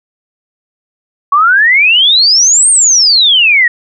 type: exponential two-way sweep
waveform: sine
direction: up then down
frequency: 1105 to 8870 to 1851 Hz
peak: -4 dBFS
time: 1.32-3.68 s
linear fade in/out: 5 ms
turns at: 2.7 s
effects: none